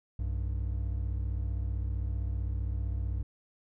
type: tone pair together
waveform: triangle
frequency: 61.74 / 97.23 Hz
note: B1 / G2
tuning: 0 / -14 cents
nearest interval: minor sixth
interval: 786 cents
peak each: -29 / -33 dBFS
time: 0.19-3.23 s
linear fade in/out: 5 ms
effects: none